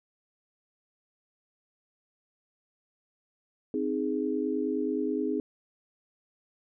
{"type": "chord", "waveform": "sine", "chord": "Ab major", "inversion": "first", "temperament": "equal", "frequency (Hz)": [261.6, 311.1, 415.3], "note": ["C4", "Eb4", "Ab4"], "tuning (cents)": [0, 0, 0], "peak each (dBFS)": -31, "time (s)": [3.74, 5.4], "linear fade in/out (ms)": 2, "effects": []}